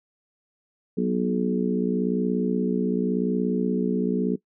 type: harmonic tone with a mistuned harmonic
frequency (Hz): 60.9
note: B1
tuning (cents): -24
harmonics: 3 / 4 / 5 / 6 / 7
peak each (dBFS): -25 / -26 / -32 / -31 / -28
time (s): 0.97-4.36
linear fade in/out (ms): 10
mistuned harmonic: 3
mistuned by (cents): +42
effects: noise-tail reverb RT60 0.1 s tail -20 dB re dry